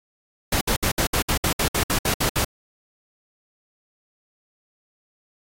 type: noise bursts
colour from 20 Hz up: pink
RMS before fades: -21 dBFS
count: 13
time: 0.52-2.447 s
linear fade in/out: 5 ms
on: 91 ms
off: 62 ms
effects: AAC 48 kbps